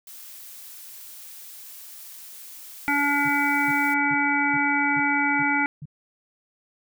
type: noise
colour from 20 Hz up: blue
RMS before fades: -42 dBFS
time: 0.07-3.94 s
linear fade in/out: 2 ms
type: harmonic tone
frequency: 285.9 Hz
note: D4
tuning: 46 cents flat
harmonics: 1 / 3 / 5 / 7 / 8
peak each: -26 / -26 / -26 / -26 / -26 dBFS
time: 2.88-5.66 s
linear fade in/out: 0 ms
type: tone bursts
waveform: sine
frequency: 146.83 Hz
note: D3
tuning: in tune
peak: -33 dBFS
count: 7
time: 3.25-5.856 s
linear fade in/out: 5 ms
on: 38 ms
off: 390 ms
effects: none